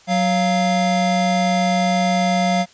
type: tone pair together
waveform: square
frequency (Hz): 185.41 / 696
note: F#3 / F5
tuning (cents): +4 / -6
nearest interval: octave + major seventh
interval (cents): 2290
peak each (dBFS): -19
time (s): 0.07-2.66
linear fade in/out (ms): 50
effects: white hiss -49 dBFS RMS until 2.73 s + resampled to 16000 Hz